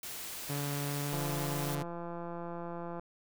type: noise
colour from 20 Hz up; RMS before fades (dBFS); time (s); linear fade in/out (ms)
white; -42; 0.03-1.75; 2
type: tone with pitch glide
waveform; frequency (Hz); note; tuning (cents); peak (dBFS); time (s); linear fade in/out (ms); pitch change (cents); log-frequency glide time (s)
sawtooth; 143.2 to 144.28; D3 to D3; -43 to -30; -30; 0.49-1.83; 10; +13; 0.86-1.19
type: click train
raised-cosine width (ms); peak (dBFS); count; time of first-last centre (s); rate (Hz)
1; -28; 320; 1.13-2.995; 171
effects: none